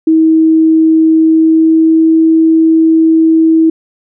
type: tone with pitch glide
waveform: sine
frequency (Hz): 320 to 322.8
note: D#4 to E4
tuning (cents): +49 to -36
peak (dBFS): -4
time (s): 0.07-3.7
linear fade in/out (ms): 5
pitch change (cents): +15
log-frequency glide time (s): 1.14-2.2
effects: none